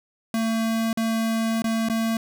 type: tone with dropouts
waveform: square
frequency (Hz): 225.2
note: A3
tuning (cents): +40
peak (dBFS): -22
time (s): 0.34-2.17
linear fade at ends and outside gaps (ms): 2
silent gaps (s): 0.93-0.973 / 1.621-1.642 / 1.887-1.898
effects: none